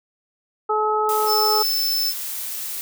harmonic tone, 428.4 Hz, A4, 46 cents flat, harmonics 1 / 2 / 3, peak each -22 / -22 / -22 dBFS, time 0.69-1.63 s, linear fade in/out 10 ms
blue noise, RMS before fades -29 dBFS, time 1.09-2.81 s, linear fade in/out 0 ms
square tone, 5274 Hz, E8, in tune, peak -20 dBFS, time 1.26-2.14 s, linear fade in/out 50 ms
effects none

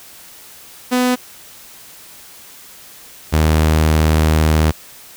sawtooth tone pair in turn, 250 / 78.25 Hz, B3 / D#2, +21 / +10 cents, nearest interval octave + minor sixth, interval 2011 cents, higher first, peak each -9 / -7 dBFS, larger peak second, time 0.91-1.16 / 3.32-4.72 s, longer second, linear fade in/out 20 ms, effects white hiss -40 dBFS RMS until 5.16 s

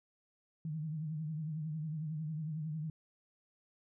sine tone with vibrato, 155.56 Hz, D#3, in tune, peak -36 dBFS, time 0.65-2.9 s, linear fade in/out 2 ms, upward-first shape triangle, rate 11 Hz, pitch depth 94 cents each way, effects none

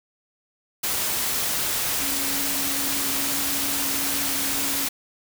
sine tone in noise, 277.2 Hz, C#4, in tune, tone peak -34 dBFS, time 2.01-4.86 s, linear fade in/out 10 ms, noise white, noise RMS -25 dBFS, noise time 0.83-4.89 s, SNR -12 dB, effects none

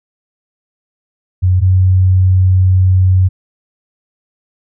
sine tone pair in turn, 91.7 / 92.98 Hz, F#2 / F#2, -15 / +9 cents, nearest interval unison, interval 24 cents, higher second, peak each -7 / -6 dBFS, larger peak second, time 1.42-1.61 / 1.61-3.29 s, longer second, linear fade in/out 20 ms, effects none

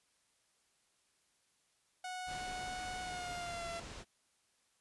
sawtooth tone with pitch glide, 735 to 677.9 Hz, F#5 to E5, -12 to +48 cents, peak -37 dBFS, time 2.04-3.8 s, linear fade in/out 5 ms, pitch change -140 cents, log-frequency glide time 3.03-3.69 s
pink low-pass noise, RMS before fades -49 dBFS, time 2.26-4.05 s, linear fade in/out 50 ms, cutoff 8000 Hz, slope 24 dB/octave
effects white hiss -75 dBFS RMS until 4.8 s + resampled to 24000 Hz

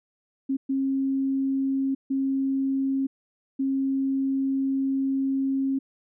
sine tone bursts at uneven times, 270 Hz, C#4, 45 cents flat, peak -22 dBFS, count 4, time 0.49-0.57 / 0.69-1.95 / 2.1-3.07 / 3.59-5.79 s, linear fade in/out 10 ms, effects none

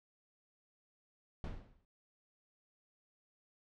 brown noise with exponential decay, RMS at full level -37 dBFS, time 1.44-1.85 s, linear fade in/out 1 ms, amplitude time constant 88 ms, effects low-pass 4000 Hz 12 dB/octave

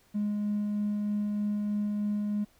triangle tone with tremolo, 207.7 Hz, G#3, in tune, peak -23 dBFS, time 0.14-2.45 s, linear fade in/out 20 ms, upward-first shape sine, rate 3.2 Hz, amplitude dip 25%, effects tanh soft clip ceiling -23 dBFS + pink hiss -64 dBFS RMS until 2.59 s

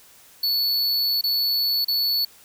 square tone with dropouts, 4435 Hz, C#8, in tune, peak -20 dBFS, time 0.43-2.25 s, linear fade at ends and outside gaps 5 ms, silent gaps 1.212-1.238 / 1.847-1.881 s, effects white hiss -51 dBFS RMS until 2.44 s

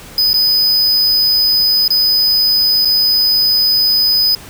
square tone with dropouts, 5000 Hz, D#8, 8 cents sharp, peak -10 dBFS, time 0.18-4.35 s, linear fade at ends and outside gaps 2 ms, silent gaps 0.332-0.341 / 1.879-1.904 / 2.849-2.854 s, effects pink hiss -35 dBFS RMS until 4.49 s

